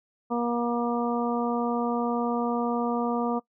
harmonic tone, 238.1 Hz, A#3, 37 cents sharp, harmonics 1 / 2 / 3 / 4 / 5, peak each -27 / -30 / -32 / -33 / -34 dBFS, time 0.3-3.4 s, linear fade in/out 20 ms, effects noise-tail reverb RT60 0.1 s tail -22 dB re dry

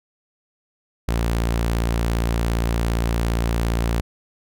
sawtooth tone, 57.4 Hz, A#1, 26 cents flat, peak -15 dBFS, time 1.08-4.01 s, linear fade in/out 5 ms, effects none

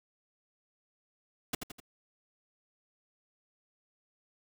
pink noise with echo, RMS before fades -32 dBFS, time 1.53-1.55 s, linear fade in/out 5 ms, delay 84 ms, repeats 3, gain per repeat -6 dB, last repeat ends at 1.802 s, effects none

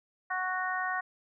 harmonic tone, 370 Hz, F#4, in tune, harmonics 2 / 3 / 4 / 5, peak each -35 / -35 / -35 / -35 dBFS, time 0.3-1.01 s, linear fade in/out 10 ms, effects none

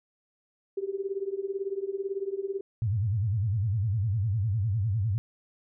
sine tone with tremolo, 392 Hz, G4, in tune, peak -25 dBFS, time 0.77-2.61 s, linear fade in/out 5 ms, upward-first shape triangle, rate 18 Hz, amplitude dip 95%
sine tone with vibrato, 104.9 Hz, G#2, 18 cents sharp, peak -24 dBFS, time 2.82-5.18 s, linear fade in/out 0 ms, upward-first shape sine, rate 9.9 Hz, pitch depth 210 cents each way
effects none

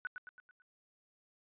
sine tone with echo, 1486 Hz, F#6, 7 cents sharp, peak -35 dBFS, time 0.05-0.07 s, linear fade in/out 0 ms, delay 110 ms, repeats 5, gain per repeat -6 dB, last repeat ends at 0.62 s, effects resampled to 8000 Hz

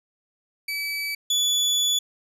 30% pulse tone pair in turn, 2296 / 3440 Hz, D7 / A7, -40 / -40 cents, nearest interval perfect fifth, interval 700 cents, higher second, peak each -24 / -17 dBFS, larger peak second, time 0.68-1.15 / 1.3-1.99 s, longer second, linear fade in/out 5 ms, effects resampled to 32000 Hz

